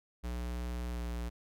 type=tone with pitch glide; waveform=square; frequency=60.2 to 59.2 Hz; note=B1 to A#1; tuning=-44 to +27 cents; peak=-36 dBFS; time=0.23-1.3 s; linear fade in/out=20 ms; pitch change=-29 cents; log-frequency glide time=0.9-0.99 s; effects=none